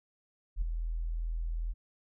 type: tone with ADSR envelope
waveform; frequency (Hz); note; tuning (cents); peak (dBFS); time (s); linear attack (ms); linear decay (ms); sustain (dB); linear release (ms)
sine; 41.2; E1; 0; -25; 0.56-1.74; 55; 8; -6; 31
effects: none